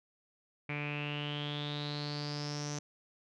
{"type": "tone with low-pass filter sweep", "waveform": "sawtooth", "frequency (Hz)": 146.83, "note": "D3", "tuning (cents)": 0, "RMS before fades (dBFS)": -38, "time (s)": [0.69, 2.79], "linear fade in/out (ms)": 5, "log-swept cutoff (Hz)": [2300, 6100], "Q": 9.7, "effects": []}